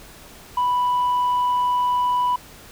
sine tone, 987.8 Hz, B5, in tune, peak -15 dBFS, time 0.57-2.36 s, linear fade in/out 5 ms, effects tanh soft clip ceiling -16 dBFS + pink hiss -44 dBFS RMS until 2.71 s

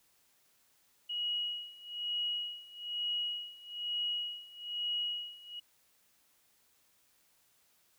sine tone with tremolo, 2903 Hz, F#7, 34 cents flat, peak -31 dBFS, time 1.09-5.6 s, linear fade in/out 10 ms, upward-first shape sine, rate 1.1 Hz, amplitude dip 90%, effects white hiss -70 dBFS RMS until 7.98 s

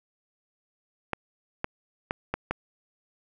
clicks, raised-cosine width 0.5 ms, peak -12 dBFS, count 5, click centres 1.133 / 1.644 / 2.109 / 2.34 / 2.51 s, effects none

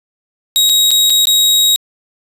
sawtooth tone with dropouts, 3800 Hz, A#7, 33 cents sharp, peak -5 dBFS, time 0.56-1.76 s, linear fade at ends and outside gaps 0 ms, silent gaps 0.692-0.696 / 0.907-0.914 / 1.098-1.103 / 1.254-1.271 s, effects resampled to 32000 Hz

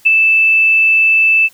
sine tone with ADSR envelope, 2637 Hz, E7, in tune, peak -4 dBFS, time 0.05-1.49 s, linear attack 17 ms, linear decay 17 ms, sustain -3 dB, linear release 38 ms, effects white hiss -47 dBFS RMS until 1.53 s

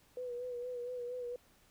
sine tone with vibrato, 491.5 Hz, B4, 8 cents flat, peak -38 dBFS, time 0.17-1.36 s, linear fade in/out 2 ms, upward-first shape sine, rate 4.3 Hz, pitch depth 39 cents each way, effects pink hiss -67 dBFS RMS until 1.7 s

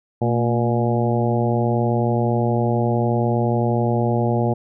harmonic tone with a mistuned harmonic, 119.3 Hz, A#2, 41 cents sharp, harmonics 1 / 2 / 3 / 4 / 5 / 6 / 7, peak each -20 / -23 / -25 / -26 / -27 / -28 / -28 dBFS, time 0.21-4.54 s, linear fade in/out 10 ms, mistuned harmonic 2, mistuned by -56 cents, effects none

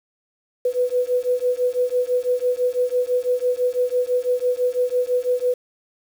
sine beating tone pair, 493.9 / 499.9 Hz, B4 / B4, 0 / +21 cents, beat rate 6 Hz, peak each -21 dBFS, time 0.65-5.54 s, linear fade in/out 5 ms, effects 7-bit

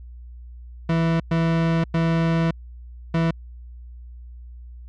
40% pulse tone bursts at uneven times, 164.81 Hz, E3, in tune, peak -17 dBFS, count 4, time 0.89-1.2 / 1.31-1.84 / 1.94-2.51 / 3.14-3.31 s, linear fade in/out 5 ms, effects added 60 Hz sine -37 dBFS peak until 4.88 s + low-pass 3000 Hz 12 dB/octave

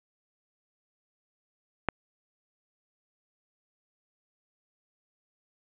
click, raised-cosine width 0.5 ms, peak -9 dBFS, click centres 1.887 s, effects resampled to 8000 Hz + 8-bit

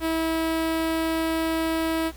sawtooth tone with notch filter, 324.3 Hz, E4, 28 cents flat, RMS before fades -25 dBFS, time 0-2.12 s, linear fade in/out 50 ms, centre 6400 Hz, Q 1.7, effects added 60 Hz sine -40 dBFS peak until 2.16 s + pink hiss -49 dBFS RMS until 2.16 s

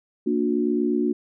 sine tone cluster, 231.7 / 292.7 / 360.8 Hz, A#3 / D4 / F#4, -10 / -6 / -44 cents, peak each -24 dBFS, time 0.26-1.13 s, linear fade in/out 10 ms, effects none

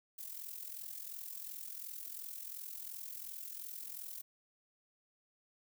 violet noise with amplitude modulation, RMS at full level -43 dBFS, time 0.18-4.22 s, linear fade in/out 10 ms, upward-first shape sine, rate 42.8 Hz, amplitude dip 70%, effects none

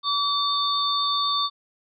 sine tone cluster, 1146 / 3598 / 4448 Hz, D6 / A7 / C#8, -43 / +38 / +5 cents, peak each -24 / -25 / -28 dBFS, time 0.03-1.5 s, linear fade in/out 50 ms, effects none

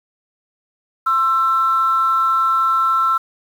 sine tone pair together, 1059.6 / 1335 Hz, C6 / E6, +22 / +22 cents, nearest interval major third, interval 400 cents, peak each -21 / -13 dBFS, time 1.06-3.18 s, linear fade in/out 10 ms, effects tanh soft clip ceiling -7 dBFS + 7-bit

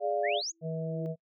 sine chord, D diminished, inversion second, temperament equal, 415.3 / 587.3 / 698.5 Hz, Ab4 / D5 / F5, 0 / 0 / 0 cents, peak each -33 / -30 / -31 dBFS, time 0-0.42 s, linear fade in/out 50 ms
sine exponential sweep, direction up, 1658 to 7020 Hz, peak -32 dBFS, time 0.23-0.52 s, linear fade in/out 20 ms
sine tone with exponential growth, 330.4 Hz, E4, 4 cents sharp, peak -38 dBFS, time 0.41-1.06 s, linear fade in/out 0 ms, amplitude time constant 140 ms
harmonic tone, 161.3 Hz, E3, 37 cents flat, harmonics 1 / 3 / 4, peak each -33 / -38 / -39 dBFS, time 0.61-1.16 s, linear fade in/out 50 ms
effects noise-tail reverb RT60 0.1 s tail -26 dB re dry

